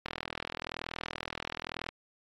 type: click train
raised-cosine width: 0.3 ms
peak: -18 dBFS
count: 76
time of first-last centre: 0.06-1.889 s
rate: 41 Hz
effects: AAC 32 kbps